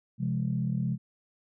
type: chord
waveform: sine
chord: F minor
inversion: second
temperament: equal with one note detuned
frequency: 130.81 / 171.02 / 207.7 Hz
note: C3 / F3 / Ab3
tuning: 0 / -36 / 0 cents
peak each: -29 / -31 / -32 dBFS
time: 0.18-0.98 s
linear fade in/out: 50 ms
effects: tanh soft clip ceiling -17 dBFS